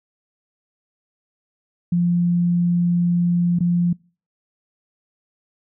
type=tone with dropouts; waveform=sine; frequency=174.1 Hz; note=F3; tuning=5 cents flat; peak=-15 dBFS; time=1.92-3.93 s; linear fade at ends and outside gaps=5 ms; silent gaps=3.589-3.605 s; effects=noise-tail reverb RT60 0.4 s tail -26 dB re dry